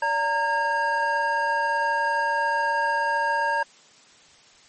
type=tone cluster; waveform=triangle; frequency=577 / 920 / 1626 Hz; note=D5 / A#5 / G#6; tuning=-31 / -23 / -37 cents; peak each=-28 / -21 / -24 dBFS; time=0.02-3.63 s; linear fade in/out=5 ms; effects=white hiss -53 dBFS RMS until 4.68 s + MP3 32 kbps